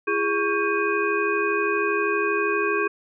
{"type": "tone cluster", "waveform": "sine", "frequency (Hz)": [339.1, 411.6, 1115, 1593, 2486], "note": ["E4", "G#4", "C#6", "G6", "D#7"], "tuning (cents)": [49, -16, 10, 27, -2], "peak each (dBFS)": [-29, -24, -27, -27, -28], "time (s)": [0.07, 2.88], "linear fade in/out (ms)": 10, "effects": []}